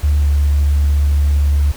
sine tone with pitch glide, 73.42 to 72.16 Hz, D2 to D2, 0 to -30 cents, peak -9 dBFS, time 0.03-1.72 s, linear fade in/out 10 ms, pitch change -30 cents, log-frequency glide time 0.17-0.28 s, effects tanh soft clip ceiling -6 dBFS + pink hiss -36 dBFS RMS until 1.76 s

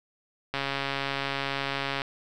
click train, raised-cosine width 0.3 ms, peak -13 dBFS, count 205, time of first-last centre 0.54-2.018 s, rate 138 Hz, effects none

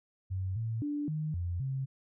sine tone with pitch steps, 94.1 / 112.8 / 292.6 / 154.2 / 87.4 / 133.9 Hz, F#2 / A2 / D4 / D#3 / F2 / C3, +30 / +44 / -6 / -15 / +2 / +40 cents, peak -31 dBFS, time 0.3-1.86 s, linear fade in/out 20 ms, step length 260 ms, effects none

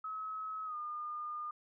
sine tone with pitch glide, 1283 to 1214.5 Hz, E6 to D#6, -47 to -42 cents, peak -38 dBFS, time 0.04-1.51 s, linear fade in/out 5 ms, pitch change -95 cents, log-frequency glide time 0.65-0.76 s, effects none

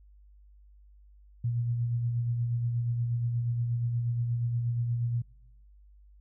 sine tone with tremolo, 118.8 Hz, A#2, 33 cents sharp, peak -25 dBFS, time 1.44-5.22 s, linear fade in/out 5 ms, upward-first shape sine, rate 8.4 Hz, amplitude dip 35%, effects noise-tail reverb RT60 1.0 s tail -25 dB re dry + added 50 Hz sine -53 dBFS peak until 6.2 s

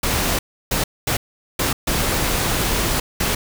pink noise bursts at uneven times, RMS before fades -20 dBFS, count 6, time 0.03-0.39 / 0.71-0.84 / 1.07-1.17 / 1.59-1.73 / 1.87-3 / 3.2-3.35 s, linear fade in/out 5 ms, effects none

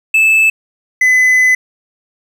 triangle tone pair in turn, 2623 / 2015 Hz, E7 / B6, -9 / +34 cents, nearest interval perfect fourth, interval 457 cents, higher first, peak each -5 dBFS, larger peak neither, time 0.14-0.5 / 1.01-1.55 s, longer second, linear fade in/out 5 ms, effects 7-bit

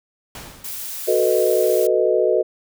pink noise with exponential decay, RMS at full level -33 dBFS, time 0.35-1.18 s, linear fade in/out 2 ms, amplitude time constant 180 ms
blue noise, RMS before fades -30 dBFS, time 0.64-1.87 s, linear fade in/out 5 ms
sine chord, B dominant seventh, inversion second, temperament equal, 370 / 440 / 493.9 / 622.3 Hz, F#4 / A4 / B4 / D#5, 0 / 0 / 0 / 0 cents, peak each -20 dBFS, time 1.07-2.43 s, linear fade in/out 20 ms
effects none

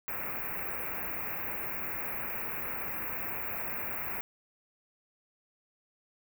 white band-stop noise, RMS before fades -36 dBFS, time 0.08-4.21 s, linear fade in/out 0 ms, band 2600 to 14000 Hz, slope 96 dB/octave, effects none

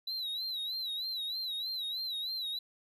triangle tone with vibrato, 3951 Hz, B7, in tune, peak -33 dBFS, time 0.07-2.59 s, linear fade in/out 5 ms, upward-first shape sine, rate 3.2 Hz, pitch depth 100 cents each way, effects none

